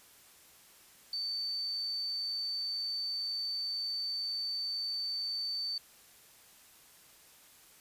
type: tone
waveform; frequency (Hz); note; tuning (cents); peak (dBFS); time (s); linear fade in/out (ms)
sine; 4551; C#8; +45; -33; 1.13-5.78; 2
effects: white hiss -59 dBFS RMS until 7.8 s + resampled to 32000 Hz